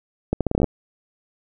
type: accelerating click train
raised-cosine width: 2 ms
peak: -6 dBFS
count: 10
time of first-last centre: 0.33-0.643 s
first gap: 77 ms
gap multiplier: 0.78
effects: none